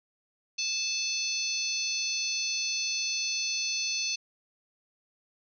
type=harmonic tone; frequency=873 Hz; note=A5; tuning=14 cents flat; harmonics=3 / 4 / 5 / 6 / 7; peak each=-34 / -40 / -32 / -38 / -34 dBFS; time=0.58-4.16 s; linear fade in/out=10 ms; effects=none